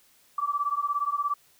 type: beating tone pair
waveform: sine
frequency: 1150 / 1167 Hz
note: D6 / D6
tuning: -37 / -11 cents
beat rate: 17 Hz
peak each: -28 dBFS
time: 0.38-1.34 s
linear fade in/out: 5 ms
effects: white hiss -61 dBFS RMS until 1.59 s